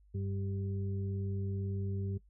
harmonic tone, 98 Hz, G2, in tune, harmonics 1 / 2 / 4, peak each -34 / -42 / -45 dBFS, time 0.14-2.18 s, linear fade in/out 10 ms, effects noise-tail reverb RT60 0.1 s tail -18 dB re dry + added 50 Hz sine -60 dBFS peak until 2.29 s

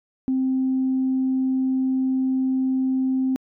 sine tone, 261.6 Hz, C4, in tune, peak -18 dBFS, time 0.28-3.36 s, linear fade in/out 0 ms, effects tanh soft clip ceiling -14 dBFS

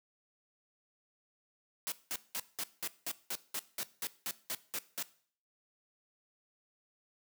white noise bursts, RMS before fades -37 dBFS, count 14, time 1.87-5.026 s, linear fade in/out 0 ms, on 49 ms, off 190 ms, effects noise-tail reverb RT60 0.5 s tail -18 dB re dry + high-pass 150 Hz 12 dB/octave

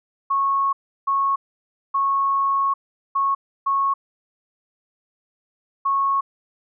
sine tone bursts at uneven times, 1100 Hz, C#6, 14 cents flat, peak -17 dBFS, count 6, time 0.3-0.73 / 1.07-1.36 / 1.94-2.74 / 3.15-3.35 / 3.66-3.94 / 5.85-6.21 s, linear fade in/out 10 ms, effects none

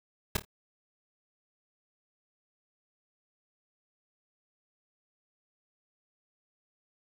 pink noise with echo, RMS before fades -27 dBFS, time 0.35-0.37 s, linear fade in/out 5 ms, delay 27 ms, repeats 3, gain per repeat -10 dB, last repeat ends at 0.451 s, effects none

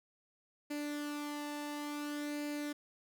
sawtooth tone with flanger, 293.7 Hz, D4, in tune, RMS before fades -40 dBFS, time 0.7-2.73 s, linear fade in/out 10 ms, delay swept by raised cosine 0.43 to 1.12 ms, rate 0.57 Hz, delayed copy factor +0.5, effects none

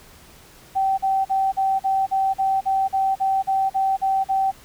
sine tone bursts, 773 Hz, G5, 24 cents flat, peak -17 dBFS, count 14, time 0.75-4.516 s, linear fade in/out 20 ms, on 230 ms, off 42 ms, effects pink hiss -48 dBFS RMS until 4.64 s

